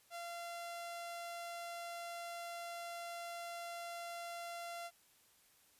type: tone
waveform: sawtooth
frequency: 687 Hz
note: F5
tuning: 29 cents flat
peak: -40 dBFS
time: 0.1-4.91 s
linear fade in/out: 50 ms
effects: white hiss -69 dBFS RMS until 5.79 s + resampled to 32000 Hz